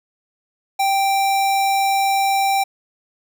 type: tone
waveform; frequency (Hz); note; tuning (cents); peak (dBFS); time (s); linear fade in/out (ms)
square; 784; G5; 0; -16; 0.79-2.64; 10
effects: none